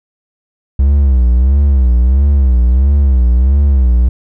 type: tone with vibrato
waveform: triangle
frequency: 65.41 Hz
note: C2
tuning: in tune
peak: -4 dBFS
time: 0.79-4.09 s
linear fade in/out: 5 ms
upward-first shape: sine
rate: 1.5 Hz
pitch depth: 150 cents each way
effects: none